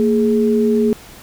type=tone pair together; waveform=sine; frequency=228.5 / 418.5 Hz; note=A#3 / G#4; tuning=-34 / +13 cents; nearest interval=minor seventh; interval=1047 cents; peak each=-14 / -15 dBFS; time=0-0.93 s; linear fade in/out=0 ms; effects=pink hiss -40 dBFS RMS until 1.22 s